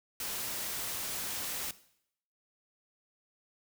white noise, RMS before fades -37 dBFS, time 0.2-1.71 s, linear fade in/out 2 ms, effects noise-tail reverb RT60 0.7 s tail -17 dB re dry

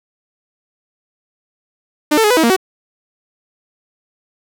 sawtooth tone with pitch steps, 299.9 / 445.6 / 419.5 / 496.5 / 321.1 / 233.2 / 376.3 Hz, D4 / A4 / G#4 / B4 / E4 / A#3 / F#4, +36 / +22 / +17 / +9 / -45 / +1 / +29 cents, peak -6 dBFS, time 2.11-2.565 s, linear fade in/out 10 ms, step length 65 ms, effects none

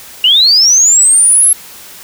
sine linear sweep, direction up, 2800 to 11230 Hz, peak -4 dBFS, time 0.24-1.53 s, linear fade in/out 2 ms, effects white hiss -33 dBFS RMS until 2.03 s

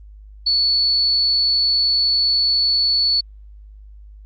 sine tone, 4435 Hz, C#8, in tune, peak -14 dBFS, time 0.46-3.21 s, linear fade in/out 10 ms, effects added 51 Hz sine -38 dBFS peak until 4.25 s + Opus 32 kbps

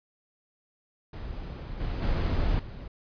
brown noise with level steps, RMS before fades -37 / -31 / -26 / -40 dBFS, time 1.13-2.88 s, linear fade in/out 5 ms, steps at 1.8 / 2.02 / 2.59 s, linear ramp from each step 5 ms, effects resampled to 11025 Hz

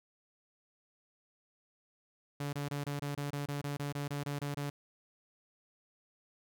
sawtooth tone bursts, 143.5 Hz, D3, 40 cents flat, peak -31 dBFS, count 15, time 2.4-4.7 s, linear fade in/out 5 ms, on 130 ms, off 25 ms, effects none

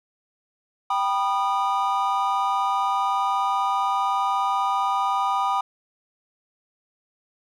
triangle chord, G augmented, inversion none, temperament just, 784 / 980 / 1225 Hz, G5 / B5 / D#6, 0 / -14 / -27 cents, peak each -23 dBFS, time 0.9-5.61 s, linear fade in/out 5 ms, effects none

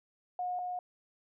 sine tone pair in turn, 722 / 722 Hz, F#5 / F#5, -43 / -43 cents, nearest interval unison, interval 0 cents, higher neither, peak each -32 / -34 dBFS, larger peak first, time 0.39-0.59 / 0.59-0.79 s, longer neither, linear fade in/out 2 ms, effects none

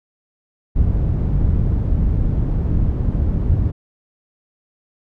white low-pass noise, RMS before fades -17 dBFS, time 0.75-3.72 s, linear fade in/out 20 ms, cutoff 100 Hz, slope 12 dB/octave, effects none

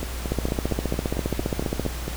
two click trains, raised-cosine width 2 ms, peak -15 / -10 dBFS, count 10 / 24, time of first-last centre 0.03-2.08 / 0.32-1.864 s, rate 4.39 / 14.9 Hz, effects added 60 Hz sine -30 dBFS peak until 2.16 s + pink hiss -36 dBFS RMS until 2.16 s

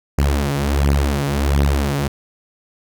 sawtooth beating tone pair, 69.8 / 71.2 Hz, C#2 / C#2, +13 / +47 cents, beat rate 1.4 Hz, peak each -14 dBFS, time 0.18-2.08 s, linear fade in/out 5 ms, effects none

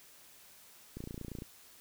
click train, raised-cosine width 3 ms, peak -29 dBFS, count 14, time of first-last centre 0.97-1.421 s, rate 28.8 Hz, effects white hiss -58 dBFS RMS until 1.8 s

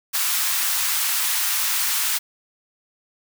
white high-pass noise, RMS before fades -22 dBFS, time 0.13-2.19 s, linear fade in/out 20 ms, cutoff 920 Hz, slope 24 dB/octave, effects none

